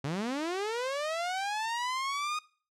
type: linear sweep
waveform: sawtooth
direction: up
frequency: 130.6 to 1244.5 Hz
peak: -27 dBFS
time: 0.04-2.39 s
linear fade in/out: 5 ms
effects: noise-tail reverb RT60 0.4 s tail -20 dB re dry + low-pass 7000 Hz 12 dB/octave